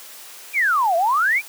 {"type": "exponential two-way sweep", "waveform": "sine", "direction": "down then up", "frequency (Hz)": [2489, 649, 2489], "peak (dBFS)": -15, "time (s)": [0.53, 1.42], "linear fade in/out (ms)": 50, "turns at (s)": 0.96, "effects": ["white hiss -40 dBFS RMS until 1.48 s", "high-pass 400 Hz 12 dB/octave"]}